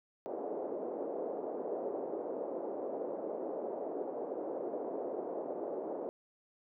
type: band-pass noise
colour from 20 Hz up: pink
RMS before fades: -39 dBFS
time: 0.26-6.09 s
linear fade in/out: 0 ms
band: 360 to 620 Hz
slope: 24 dB/octave
effects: none